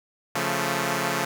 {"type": "chord", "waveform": "5% pulse", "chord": "Db augmented", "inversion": "none", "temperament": "equal", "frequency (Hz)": [138.59, 174.61, 220], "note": ["Db3", "F3", "A3"], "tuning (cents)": [0, 0, 0], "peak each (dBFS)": -17, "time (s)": [0.35, 1.25], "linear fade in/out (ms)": 5, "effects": []}